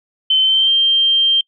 sine tone with pitch glide, 3073 to 3150 Hz, G7 to G7, -35 to +8 cents, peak -10 dBFS, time 0.3-1.41 s, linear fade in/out 5 ms, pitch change +43 cents, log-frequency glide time 0.42-0.7 s, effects noise-tail reverb RT60 0.1 s tail -26 dB re dry

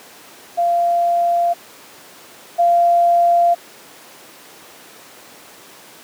sine tone pair in turn, 691 / 691 Hz, F5 / F5, -19 / -19 cents, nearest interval unison, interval 0 cents, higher neither, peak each -13 / -10 dBFS, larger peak second, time 0.57-1.54 / 2.58-3.55 s, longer neither, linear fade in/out 20 ms, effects pink hiss -41 dBFS RMS until 6.03 s + high-pass 300 Hz 12 dB/octave

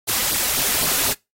white noise with flanger, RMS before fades -20 dBFS, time 0.07-1.14 s, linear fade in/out 20 ms, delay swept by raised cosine 0.2 to 4.1 ms, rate 3.9 Hz, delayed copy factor +0.85, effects noise-tail reverb RT60 0.2 s tail -22 dB re dry + AAC 48 kbps

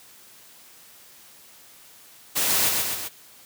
white noise with echo, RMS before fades -23 dBFS, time 2.35-2.7 s, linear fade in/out 20 ms, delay 130 ms, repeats 3, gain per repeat -3 dB, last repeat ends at 3.09 s, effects white hiss -50 dBFS RMS until 3.45 s + high-pass 80 Hz 12 dB/octave

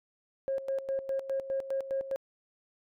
sine tone with tremolo, 540 Hz, C#5, 45 cents flat, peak -27 dBFS, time 0.48-2.16 s, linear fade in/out 0 ms, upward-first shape square, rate 4.9 Hz, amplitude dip 75%, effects tanh soft clip ceiling -24 dBFS

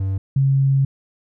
triangle / sine tone pair in turn, 96.3 / 136.19 Hz, G2 / C#3, -30 / -30 cents, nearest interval tritone, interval 600 cents, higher second, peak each -17 / -13 dBFS, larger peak second, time 0-0.18 / 0.36-0.85 s, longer second, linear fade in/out 5 ms, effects none

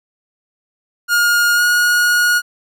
45% pulse tone with pitch glide, 1424 to 1443 Hz, F6 to F#6, +33 to -44 cents, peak -11 dBFS, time 1.08-2.42 s, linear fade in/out 50 ms, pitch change +23 cents, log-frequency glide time 1.54-1.62 s, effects none

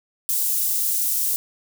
white high-pass noise, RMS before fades -22 dBFS, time 0.29-1.36 s, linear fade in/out 0 ms, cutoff 8600 Hz, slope 12 dB/octave, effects none

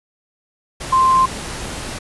sine tone in noise, 1046.5 Hz, C6, in tune, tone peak -10 dBFS, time 0.92-1.26 s, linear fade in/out 10 ms, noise pink, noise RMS -28 dBFS, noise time 0.8-1.99 s, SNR +15 dB, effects resampled to 24000 Hz

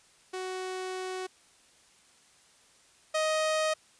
sawtooth tone pair in turn, 372.1 / 625.8 Hz, F#4 / D#5, +10 / +10 cents, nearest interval major sixth, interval 900 cents, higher second, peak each -30 / -22 dBFS, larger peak second, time 0.33-1.27 / 3.14-3.74 s, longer first, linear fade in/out 10 ms, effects white hiss -61 dBFS RMS until 3.99 s + resampled to 22050 Hz

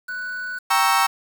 triangle tone, 1484 Hz, F#6, 5 cents sharp, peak -25 dBFS, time 0.08-0.59 s, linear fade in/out 10 ms
35% pulse chord, G diminished seventh, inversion none, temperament equal, 784 / 932.3 / 1108.7 / 1318.5 Hz, G5 / Bb5 / Db6 / Fb6, 0 / 0 / 0 / 0 cents, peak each -20 dBFS, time 0.7-1.07 s, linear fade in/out 10 ms
effects 7-bit

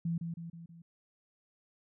sine tone with echo, 167.6 Hz, E3, 29 cents sharp, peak -30 dBFS, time 0.05-0.18 s, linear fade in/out 5 ms, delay 160 ms, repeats 4, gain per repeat -5 dB, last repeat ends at 0.82 s, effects none

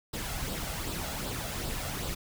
pink noise with flanger, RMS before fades -35 dBFS, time 0.13-2.15 s, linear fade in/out 10 ms, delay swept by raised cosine 0.23 to 1.53 ms, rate 2.6 Hz, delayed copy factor +0.5, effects none

